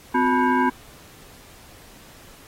sine tone with frequency modulation, 361.2 Hz, F#4, 42 cents flat, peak -16 dBFS, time 0.14-0.7 s, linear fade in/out 10 ms, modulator 618 Hz, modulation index 1.8, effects pink hiss -48 dBFS RMS until 2.47 s + AAC 48 kbps

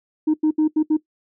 sine tone bursts at uneven times, 309.2 Hz, D#4, 11 cents flat, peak -12 dBFS, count 5, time 0.27-0.34 / 0.43-0.51 / 0.58-0.68 / 0.76-0.83 / 0.9-0.97 s, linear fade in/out 10 ms, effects noise-tail reverb RT60 0.1 s tail -18 dB re dry + tanh soft clip ceiling -12 dBFS

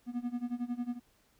triangle tone with tremolo, 242.4 Hz, B3, 32 cents flat, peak -28 dBFS, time 0.06-1 s, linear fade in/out 50 ms, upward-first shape sine, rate 11 Hz, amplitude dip 90%, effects pink hiss -69 dBFS RMS until 1.39 s

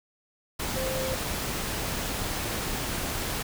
sine tone in noise, 523.3 Hz, C5, in tune, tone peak -30 dBFS, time 0.76-1.15 s, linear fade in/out 10 ms, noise pink, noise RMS -31 dBFS, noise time 0.59-3.43 s, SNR -2 dB, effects none

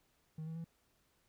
triangle tone with pitch steps, 157.4 / 161.54 / 165.8 Hz, D#3 / E3 / E3, +20 / -35 / +10 cents, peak -38 dBFS, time 0.38-0.644 s, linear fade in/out 5 ms, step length 88 ms, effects tanh soft clip ceiling -34 dBFS + pink hiss -75 dBFS RMS until 1.28 s

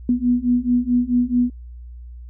sine beating tone pair, 242.6 / 247.2 Hz, B3 / B3, -31 / +2 cents, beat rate 4.6 Hz, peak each -19 / -18 dBFS, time 0.09-1.5 s, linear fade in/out 2 ms, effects added 60 Hz sine -34 dBFS peak until 2.29 s

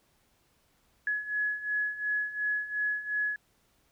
sine beating tone pair, 1690 / 1692.8 Hz, G#6 / G#6, +30 / +33 cents, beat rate 2.8 Hz, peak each -34 / -30 dBFS, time 1.07-3.36 s, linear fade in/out 2 ms, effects pink hiss -69 dBFS RMS until 3.91 s

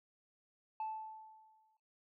sine tone with exponential decay, 874 Hz, A5, 12 cents flat, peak -34 dBFS, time 0.8-1.77 s, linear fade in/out 2 ms, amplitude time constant 210 ms, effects noise-tail reverb RT60 0.5 s tail -20 dB re dry + tanh soft clip ceiling -35 dBFS

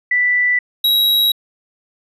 sine / square tone pair in turn, 1975.5 / 3854 Hz, B6 / B7, 0 / -43 cents, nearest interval octave, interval 1157 cents, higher second, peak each -12 dBFS, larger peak neither, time 0.11-0.59 / 0.84-1.32 s, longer neither, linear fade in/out 5 ms, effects resampled to 32000 Hz

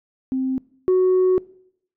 sine tone pair in turn, 261.6 / 370 Hz, C4 / F#4, 0 / 0 cents, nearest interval tritone, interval 600 cents, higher second, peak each -19 / -11 dBFS, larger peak second, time 0.32-0.58 / 0.88-1.38 s, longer second, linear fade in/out 0 ms, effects noise-tail reverb RT60 0.7 s tail -23 dB re dry + tanh soft clip ceiling -12 dBFS

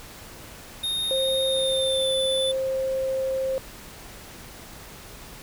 square tone with pitch glide, 3696 to 3509 Hz, A#7 to A7, -16 to -5 cents, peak -25 dBFS, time 0.83-2.52 s, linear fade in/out 10 ms, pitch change -89 cents, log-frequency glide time 1.45-2.13 s
sine tone, 529 Hz, C5, 19 cents sharp, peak -23 dBFS, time 1.11-3.58 s, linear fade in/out 0 ms
effects pink hiss -43 dBFS RMS until 5.42 s

